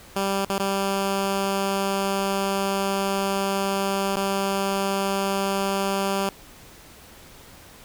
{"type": "tone with dropouts", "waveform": "10% pulse", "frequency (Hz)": 196, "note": "G3", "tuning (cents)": 0, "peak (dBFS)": -14, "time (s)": [0.16, 6.29], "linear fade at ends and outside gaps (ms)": 2, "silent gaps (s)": [[0.448, 0.497], [0.581, 0.598], [4.158, 4.166]], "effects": ["pink hiss -47 dBFS RMS until 7.84 s"]}